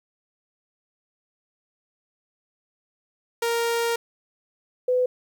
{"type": "tone pair in turn", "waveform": ["sawtooth", "sine"], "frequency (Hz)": [466.2, 502.1], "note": ["A#4", "B4"], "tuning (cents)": [0, 29], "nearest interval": "minor second", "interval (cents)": 129, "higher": "second", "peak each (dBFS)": -18, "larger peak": "neither", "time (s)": [[3.42, 3.96], [4.88, 5.06]], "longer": "first", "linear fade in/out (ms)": 5, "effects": ["10-bit"]}